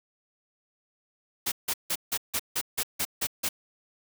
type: noise bursts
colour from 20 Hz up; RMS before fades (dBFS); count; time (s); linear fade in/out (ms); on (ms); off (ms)
white; -28; 10; 1.46-3.49; 10; 59; 160
effects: none